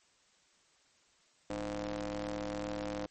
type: ring-modulated tone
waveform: sawtooth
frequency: 107.3 Hz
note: A2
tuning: 43 cents flat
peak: -29 dBFS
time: 1.5-3.06 s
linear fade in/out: 0 ms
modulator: 408 Hz
effects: white hiss -68 dBFS RMS until 3.1 s + MP3 32 kbps